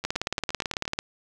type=two click trains; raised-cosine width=0.2 ms; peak=-18 / -9 dBFS; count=8 / 18; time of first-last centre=0.04-0.854 / 0.05-0.989 s; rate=8.6 / 18.1 Hz; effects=none